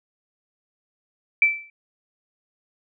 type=tone with exponential decay; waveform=sine; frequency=2327 Hz; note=D7; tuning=17 cents flat; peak=-10 dBFS; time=1.42-1.7 s; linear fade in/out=2 ms; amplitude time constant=60 ms; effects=none